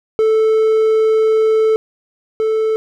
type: tone pair in turn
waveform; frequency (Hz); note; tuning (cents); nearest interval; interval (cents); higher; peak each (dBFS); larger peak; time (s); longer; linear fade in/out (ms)
triangle; 439.2 / 439.2; A4 / A4; -3 / -3; unison; 0; neither; -8 / -11; first; 0.19-1.76 / 2.4-2.76; first; 0
effects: none